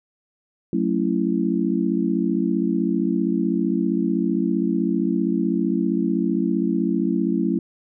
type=chord; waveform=sine; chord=F# minor seventh; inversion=none; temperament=just; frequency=185 / 222 / 277.5 / 333 Hz; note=F#3 / A3 / C#4 / E4; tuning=0 / +16 / +2 / +18 cents; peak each=-24 dBFS; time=0.73-7.59 s; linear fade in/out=2 ms; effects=none